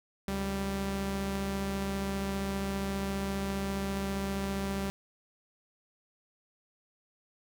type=tone pair together; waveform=sawtooth; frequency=70.3 / 196 Hz; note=C#2 / G3; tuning=+25 / 0 cents; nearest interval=octave + tritone; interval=1775 cents; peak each=-34 / -28 dBFS; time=0.28-4.9 s; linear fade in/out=0 ms; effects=none